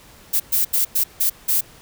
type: noise bursts at uneven times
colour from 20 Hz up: violet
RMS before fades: -18 dBFS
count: 6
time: 0.33-0.4 / 0.52-0.65 / 0.73-0.85 / 0.95-1.04 / 1.2-1.3 / 1.48-1.61 s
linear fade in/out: 10 ms
effects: pink hiss -47 dBFS RMS until 1.81 s